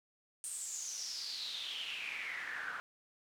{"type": "noise with band-pass filter sweep", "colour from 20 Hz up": "pink", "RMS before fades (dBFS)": -42, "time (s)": [0.44, 2.8], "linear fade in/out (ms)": 0, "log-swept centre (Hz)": [8900, 1400], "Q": 7.4, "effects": []}